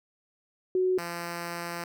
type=tone pair in turn; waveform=sine / 5% pulse; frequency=370 / 171.62 Hz; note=F#4 / F3; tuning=0 / -30 cents; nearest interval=octave + minor second; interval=1330 cents; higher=first; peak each=-22 dBFS; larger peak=neither; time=0.75-0.98 / 0.98-1.84 s; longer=second; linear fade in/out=2 ms; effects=none